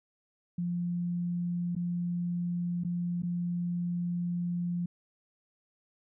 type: tone with dropouts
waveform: sine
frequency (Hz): 174.61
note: F3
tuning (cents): 0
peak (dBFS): -29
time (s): 0.58-4.86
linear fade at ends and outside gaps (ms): 5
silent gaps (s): 1.752-1.763 / 2.837-2.847 / 3.222-3.232
effects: none